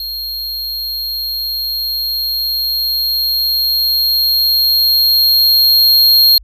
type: tone with level ramp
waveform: square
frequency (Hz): 4239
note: C8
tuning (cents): +22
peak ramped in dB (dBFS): -21 to -6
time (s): 0-6.38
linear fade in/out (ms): 2
effects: added 50 Hz sine -36 dBFS peak until 6.43 s